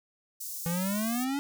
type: high-pass noise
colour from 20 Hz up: white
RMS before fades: -38 dBFS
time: 0.4-1.25 s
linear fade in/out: 10 ms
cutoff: 5600 Hz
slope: 24 dB/octave
type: exponential sweep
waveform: square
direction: up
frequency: 165.7 to 286.8 Hz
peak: -29 dBFS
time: 0.66-1.39 s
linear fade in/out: 0 ms
effects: none